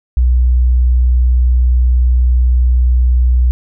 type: tone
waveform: sine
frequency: 61.74 Hz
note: B1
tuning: in tune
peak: -7 dBFS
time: 0.17-3.51 s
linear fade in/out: 0 ms
effects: none